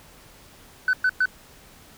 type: tone bursts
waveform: sine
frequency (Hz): 1508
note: F#6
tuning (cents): +32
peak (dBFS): -15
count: 3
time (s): 0.88-1.256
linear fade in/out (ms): 2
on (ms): 52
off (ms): 110
effects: tanh soft clip ceiling -15 dBFS + pink hiss -50 dBFS RMS until 1.97 s